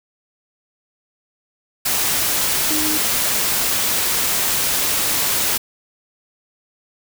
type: tone in noise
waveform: sine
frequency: 306.4 Hz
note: D#4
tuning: 27 cents flat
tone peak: -23 dBFS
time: 2.7-2.98 s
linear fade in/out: 10 ms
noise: white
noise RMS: -19 dBFS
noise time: 1.85-5.58 s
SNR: -7 dB
effects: none